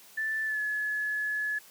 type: tone with pitch glide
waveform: sine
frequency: 1760 to 1706 Hz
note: A6 to G#6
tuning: 0 to +46 cents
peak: -28 dBFS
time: 0.17-1.59 s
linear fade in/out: 10 ms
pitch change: -54 cents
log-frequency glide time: 0.45-0.6 s
effects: white hiss -54 dBFS RMS until 1.7 s + high-pass 150 Hz 12 dB/octave